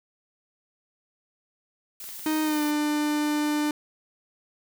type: noise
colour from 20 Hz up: blue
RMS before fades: -39 dBFS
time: 2-2.71 s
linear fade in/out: 2 ms
type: clicks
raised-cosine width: 0.2 ms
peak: -27 dBFS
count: 7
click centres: 2.041 / 2.09 / 2.194 / 2.271 / 2.623 / 2.692 / 2.741 s
type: tone with pitch glide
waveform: 45% pulse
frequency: 310.7 to 298.4 Hz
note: D#4 to D4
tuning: -2 to +28 cents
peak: -23 dBFS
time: 2.26-3.71 s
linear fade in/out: 2 ms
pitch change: -70 cents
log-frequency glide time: 2.43-2.62 s
effects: none